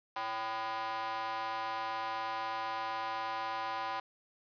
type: tone with high-pass filter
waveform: square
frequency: 111.5 Hz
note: A2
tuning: 23 cents sharp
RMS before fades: -37 dBFS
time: 0.16-4 s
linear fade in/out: 5 ms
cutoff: 900 Hz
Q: 3.8
effects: resampled to 11025 Hz + 9-bit